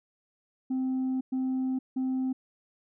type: tone bursts at uneven times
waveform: sine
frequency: 260 Hz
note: C4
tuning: 11 cents flat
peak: -24 dBFS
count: 3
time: 0.7-1.21 / 1.32-1.79 / 1.96-2.33 s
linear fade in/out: 10 ms
effects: tanh soft clip ceiling -25 dBFS